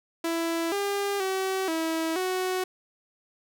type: tone with pitch steps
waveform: sawtooth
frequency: 332.3 / 401.6 / 380.8 / 324.4 / 370.5 Hz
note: E4 / G4 / F#4 / E4 / F#4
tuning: +14 / +42 / +50 / -28 / +2 cents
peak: -22 dBFS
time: 0.24-2.64 s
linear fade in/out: 5 ms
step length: 480 ms
effects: none